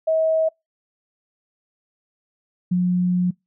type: tone pair in turn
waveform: sine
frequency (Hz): 640 / 179.59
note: D#5 / F3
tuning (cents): +49 / +49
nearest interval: octave + minor seventh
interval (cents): 2200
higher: first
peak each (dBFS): -16 / -16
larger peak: neither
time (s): 0.07-0.49 / 2.71-3.31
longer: second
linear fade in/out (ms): 10
effects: noise-tail reverb RT60 0.2 s tail -26 dB re dry